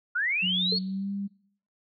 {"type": "linear sweep", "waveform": "sine", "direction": "up", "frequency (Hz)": [1378, 4447], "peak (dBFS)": -24, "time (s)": [0.15, 0.79], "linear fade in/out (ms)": 10}
{"type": "tone with pitch glide", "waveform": "sine", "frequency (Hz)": [183.7, 199.17], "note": ["F#3", "G3"], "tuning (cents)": [-12, 28], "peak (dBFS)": -29, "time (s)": [0.42, 1.28], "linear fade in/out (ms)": 20, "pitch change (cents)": 140, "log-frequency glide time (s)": [0.71, 1.1]}
{"type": "tone with exponential decay", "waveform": "sine", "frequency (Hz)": 439.9, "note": "A4", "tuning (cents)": 0, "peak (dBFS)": -26, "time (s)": [0.72, 0.82], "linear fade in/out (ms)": 5, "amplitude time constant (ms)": 20}
{"effects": ["noise-tail reverb RT60 0.7 s tail -23 dB re dry"]}